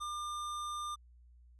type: tone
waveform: square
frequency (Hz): 1200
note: D6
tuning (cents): +37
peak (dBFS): -38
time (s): 0-0.96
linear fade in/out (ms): 20
effects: added 60 Hz sine -57 dBFS peak until 1.59 s + resampled to 24000 Hz